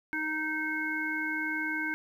harmonic tone, 310.8 Hz, D#4, 2 cents flat, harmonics 1 / 3 / 5 / 7, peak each -36 / -42 / -32 / -35 dBFS, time 0.13-1.94 s, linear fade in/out 0 ms, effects 10-bit

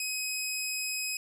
15% pulse tone, 2531 Hz, D#7, 29 cents sharp, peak -24 dBFS, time 0-1.17 s, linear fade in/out 2 ms, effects none

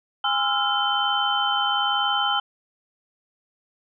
sine tone cluster, 817 / 1028 / 1321 / 1402 / 3077 Hz, G#5 / C6 / E6 / F6 / G7, -29 / -31 / +3 / +6 / -33 cents, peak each -25 / -31 / -28 / -27 / -24 dBFS, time 0.24-2.4 s, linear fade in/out 5 ms, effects none

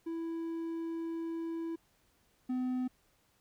triangle tone pair in turn, 330.3 / 253.5 Hz, E4 / B3, +4 / +45 cents, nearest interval perfect fourth, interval 459 cents, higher first, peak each -33 / -29 dBFS, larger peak second, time 0.06-1.76 / 2.49-2.88 s, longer first, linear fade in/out 10 ms, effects pink hiss -71 dBFS RMS until 3.4 s

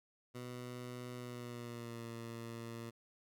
15% pulse tone with pitch glide, 123.47 to 115.87 Hz, B2 to A#2, 0 to -10 cents, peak -38 dBFS, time 0.34-2.91 s, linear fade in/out 20 ms, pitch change -110 cents, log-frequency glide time 1.17-2.07 s, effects none

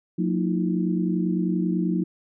sine tone cluster, 180.5 / 228.3 / 311.4 / 341.7 Hz, F#3 / A#3 / D#4 / F4, -43 / -36 / +2 / -38 cents, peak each -23 / -30 / -27 / -31 dBFS, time 0.18-2.04 s, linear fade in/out 10 ms, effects none

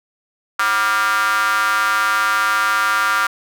square tone with high-pass filter, 107.4 Hz, A2, 41 cents flat, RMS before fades -17 dBFS, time 0.59-3.27 s, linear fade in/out 5 ms, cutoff 1300 Hz, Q 7, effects none

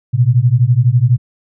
sine beating tone pair, 116.54 / 128.54 Hz, A#2 / C3, 0 / -30 cents, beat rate 12 Hz, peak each -11 dBFS, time 0.13-1.18 s, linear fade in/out 20 ms, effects none

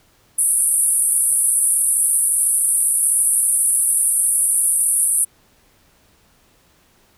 white band-pass noise, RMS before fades -17 dBFS, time 0.38-5.25 s, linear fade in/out 10 ms, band 9000 to 11000 Hz, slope 96 dB/octave, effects pink hiss -56 dBFS RMS until 7.17 s

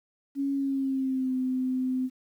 sine tone with pitch glide, 277.2 to 257.1 Hz, C#4 to C4, 0 to -30 cents, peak -25 dBFS, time 0.35-2.1 s, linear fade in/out 50 ms, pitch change -130 cents, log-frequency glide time 0.53-1.35 s, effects 10-bit

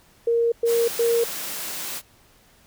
sine tone bursts, 466.2 Hz, A#4, in tune, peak -17 dBFS, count 3, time 0.27-1.24 s, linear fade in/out 5 ms, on 250 ms, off 110 ms
white high-pass noise, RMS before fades -31 dBFS, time 0.65-2.02 s, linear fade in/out 50 ms, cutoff 150 Hz, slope 96 dB/octave
effects pink hiss -56 dBFS RMS until 2.66 s

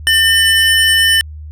square tone pair together, 1800.7 / 2998 Hz, A6 / F#7, +40 / +22 cents, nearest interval major sixth, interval 882 cents, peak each -12 dBFS, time 0.07-1.21 s, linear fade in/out 0 ms, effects added 76 Hz sine -27 dBFS peak until 1.51 s + resampled to 32000 Hz

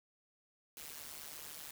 white noise with amplitude modulation, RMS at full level -45 dBFS, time 0.77-1.71 s, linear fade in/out 2 ms, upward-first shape sine, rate 150 Hz, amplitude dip 85%, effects none

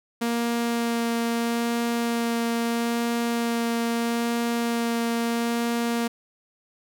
sawtooth tone with vibrato, 233.8 Hz, A#3, 5 cents sharp, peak -19 dBFS, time 0.21-6.08 s, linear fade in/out 10 ms, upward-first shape sine, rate 0.77 Hz, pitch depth 9 cents each way, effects none

